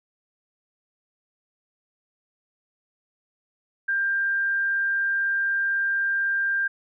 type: tone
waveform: sine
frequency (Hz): 1591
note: G6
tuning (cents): +25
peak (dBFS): -21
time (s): 3.88-6.68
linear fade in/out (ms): 10
effects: none